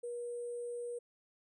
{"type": "tone with sample-and-hold", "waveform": "sine", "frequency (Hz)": 480, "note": "B4", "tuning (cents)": -49, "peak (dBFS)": -38, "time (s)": [0.03, 0.99], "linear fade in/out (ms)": 10, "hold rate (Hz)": 8820, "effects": ["resampled to 32000 Hz"]}